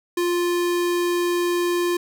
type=tone; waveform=square; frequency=350 Hz; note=F4; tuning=4 cents sharp; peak=-20 dBFS; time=0.17-1.97 s; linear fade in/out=5 ms; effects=none